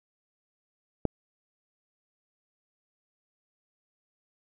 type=click; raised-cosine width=2 ms; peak=-11 dBFS; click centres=1.053 s; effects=none